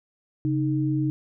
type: tone pair together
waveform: sine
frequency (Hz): 136.19 / 309.1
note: C#3 / D#4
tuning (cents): -30 / -11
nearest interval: octave + major second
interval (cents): 1419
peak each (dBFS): -24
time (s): 0.45-1.1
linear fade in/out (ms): 0
effects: none